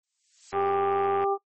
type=noise with exponential growth; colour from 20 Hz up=violet; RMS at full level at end=-36 dBFS; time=0.03-0.54 s; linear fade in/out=5 ms; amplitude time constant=110 ms
type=harmonic tone; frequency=395.7 Hz; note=G4; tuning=16 cents sharp; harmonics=1 / 2 / 3; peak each=-25 / -26 / -30 dBFS; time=0.52-1.38 s; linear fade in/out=50 ms
type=click train; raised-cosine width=0.5 ms; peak=-20 dBFS; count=67; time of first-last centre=0.53-1.24 s; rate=93 Hz
effects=noise-tail reverb RT60 0.1 s tail -21 dB re dry + MP3 32 kbps